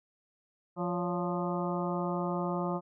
harmonic tone with a mistuned harmonic, 175.5 Hz, F3, 9 cents sharp, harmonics 1 / 2 / 3 / 4 / 5 / 6 / 7, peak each -33 / -36 / -38 / -39 / -40 / -41 / -41 dBFS, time 0.76-2.81 s, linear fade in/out 50 ms, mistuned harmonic 3, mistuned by +87 cents, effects none

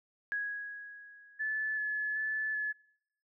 sine tone with exponential decay, 1661.2 Hz, G#6, in tune, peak -30 dBFS, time 0.32-1.93 s, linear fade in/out 0 ms, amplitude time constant 350 ms
sine tone with vibrato, 1725 Hz, A6, 35 cents flat, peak -31 dBFS, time 1.39-2.73 s, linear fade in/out 20 ms, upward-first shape square, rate 1.3 Hz, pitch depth 12 cents each way
effects noise-tail reverb RT60 0.8 s tail -25 dB re dry

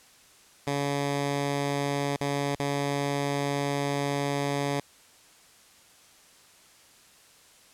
10% pulse tone with dropouts, 141.8 Hz, C#3, 40 cents sharp, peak -18 dBFS, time 0.67-4.8 s, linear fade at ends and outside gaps 2 ms, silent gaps 2.163-2.209 / 2.553-2.597 s, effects white hiss -56 dBFS RMS until 7.73 s + low-pass 10000 Hz 12 dB/octave

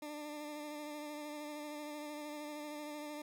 20% pulse tone with vibrato, 297.9 Hz, D4, 25 cents sharp, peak -38 dBFS, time 0.02-3.22 s, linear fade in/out 5 ms, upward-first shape sine, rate 13 Hz, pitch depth 25 cents each way, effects none

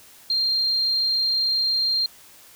sine tone, 4189 Hz, C8, 1 cent sharp, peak -19 dBFS, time 0.3-2.06 s, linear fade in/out 2 ms, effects white hiss -49 dBFS RMS until 2.55 s

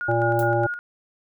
sine tone with tremolo, 1434 Hz, F6, 45 cents sharp, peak -25 dBFS, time 0.01-0.79 s, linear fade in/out 0 ms, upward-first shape square, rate 4.8 Hz, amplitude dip 55%
harmonic tone, 116.54 Hz, A#2, in tune, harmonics 1 / 3 / 5 / 7, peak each -24 / -24 / -24 / -24 dBFS, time 0.08-0.67 s, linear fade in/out 10 ms
violet noise with exponential decay, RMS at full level -31 dBFS, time 0.39-0.51 s, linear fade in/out 1 ms, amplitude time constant 24 ms
effects none

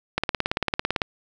click train, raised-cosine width 0.3 ms, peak -6 dBFS, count 16, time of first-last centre 0.18-1.018 s, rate 17.9 Hz, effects none

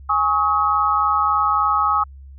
sine chord, Ab suspended fourth, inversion none, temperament equal with one note detuned, 830.6 / 1108.7 / 1272.1 Hz, Ab5 / Db6 / Eb6, 0 / 0 / +38 cents, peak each -22 / -21 / -17 dBFS, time 0.09-2.04 s, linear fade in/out 10 ms, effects added 68 Hz sine -37 dBFS peak until 2.38 s

